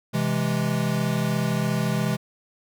square chord, C augmented, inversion none, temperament equal, 130.81 / 164.81 / 207.7 Hz, C3 / E3 / G#3, 0 / 0 / 0 cents, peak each -27 dBFS, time 0.13-2.17 s, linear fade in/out 20 ms, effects none

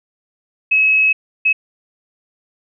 sine tone bursts at uneven times, 2570 Hz, E7, 45 cents flat, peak -10 dBFS, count 2, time 0.71-1.13 / 1.45-1.53 s, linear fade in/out 10 ms, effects none

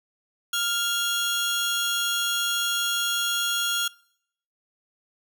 sawtooth tone pair together, 1396.9 / 3319 Hz, F6 / G#7, 0 / -2 cents, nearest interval octave + minor third, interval 1498 cents, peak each -23 / -23 dBFS, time 0.53-3.88 s, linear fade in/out 5 ms, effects noise-tail reverb RT60 0.7 s tail -23 dB re dry

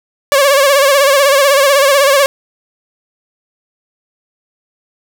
sawtooth tone with vibrato, 557 Hz, C#5, 8 cents sharp, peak -3 dBFS, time 0.32-2.26 s, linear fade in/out 0 ms, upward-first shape sine, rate 16 Hz, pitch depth 77 cents each way, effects none

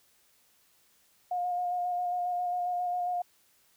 sine tone with vibrato, 714 Hz, F5, 38 cents sharp, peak -28 dBFS, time 1.31-3.22 s, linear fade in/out 5 ms, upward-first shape square, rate 7.4 Hz, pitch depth 15 cents each way, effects white hiss -66 dBFS RMS until 3.76 s

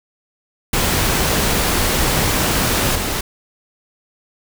pink noise with level steps, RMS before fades -17 / -21 dBFS, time 0.73-3.21 s, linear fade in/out 5 ms, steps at 2.95 s, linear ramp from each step 5 ms, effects none

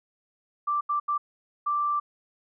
sine tone bursts at uneven times, 1174.7 Hz, D6, in tune, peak -23 dBFS, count 4, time 0.67-0.81 / 0.89-1 / 1.08-1.18 / 1.66-2 s, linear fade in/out 10 ms, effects none

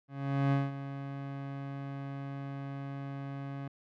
30% pulse tone with ADSR envelope, 138.59 Hz, C#3, in tune, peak -22 dBFS, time 0.08-3.68 s, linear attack 440 ms, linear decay 190 ms, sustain -13 dB, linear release 5 ms, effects low-pass 2000 Hz 12 dB/octave

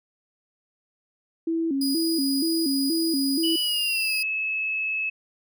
sine tone with vibrato, 299.9 Hz, D4, 36 cents sharp, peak -22 dBFS, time 1.47-3.56 s, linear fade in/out 5 ms, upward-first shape square, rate 2.1 Hz, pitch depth 160 cents each way
sawtooth tone, 4929 Hz, D#8, 17 cents flat, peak -24 dBFS, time 1.81-4.23 s, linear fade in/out 5 ms
sine tone with pitch glide, 2960 to 2592 Hz, F#7 to E7, 0 to -30 cents, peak -24 dBFS, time 3.43-5.1 s, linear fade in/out 10 ms, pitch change -230 cents, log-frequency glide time 3.61-4.15 s
effects none

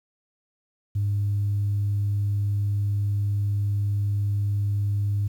sine tone, 101.7 Hz, G#2, 36 cents flat, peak -20 dBFS, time 0.95-5.28 s, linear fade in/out 10 ms, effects tanh soft clip ceiling -18 dBFS + 9-bit

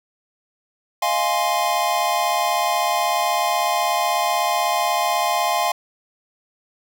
square chord, F minor seventh, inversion third, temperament equal, 622.3 / 698.5 / 830.6 / 1046.5 Hz, Eb5 / F5 / Ab5 / C6, 0 / 0 / 0 / 0 cents, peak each -29 / -23 / -24 / -24 dBFS, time 1.02-5.72 s, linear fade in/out 5 ms, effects none

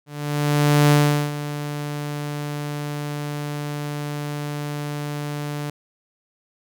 sawtooth tone with ADSR envelope, 146.83 Hz, D3, in tune, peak -8 dBFS, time 0.06-5.7 s, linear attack 850 ms, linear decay 400 ms, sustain -14 dB, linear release 4 ms, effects none

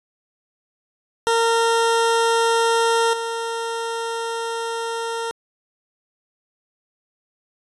20% pulse tone with level steps, 459.7 Hz, A#4, 24 cents flat, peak -11 / -19 dBFS, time 1.27-5.31 s, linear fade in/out 0 ms, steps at 3.13 s, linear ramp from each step 5 ms, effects resampled to 24000 Hz

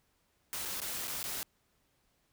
white noise with dropouts, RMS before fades -38 dBFS, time 0.53-1.43 s, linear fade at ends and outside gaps 0 ms, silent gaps 0.652-0.656 / 0.802-0.817 / 1.073-1.079 / 1.229-1.24 s, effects pink hiss -74 dBFS RMS until 2.32 s

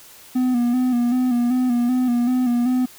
triangle tone with vibrato, 246.5 Hz, B3, 3 cents flat, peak -14 dBFS, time 0.35-2.86 s, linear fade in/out 10 ms, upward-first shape square, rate 2.6 Hz, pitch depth 45 cents each way, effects white hiss -45 dBFS RMS until 2.98 s

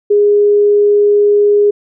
sine tone, 412 Hz, G#4, 14 cents flat, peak -6 dBFS, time 0.1-1.71 s, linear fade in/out 10 ms, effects none

